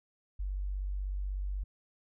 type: tone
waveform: sine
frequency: 48.15 Hz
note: G1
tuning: 30 cents flat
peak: -32 dBFS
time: 0.39-1.64 s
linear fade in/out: 10 ms
effects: none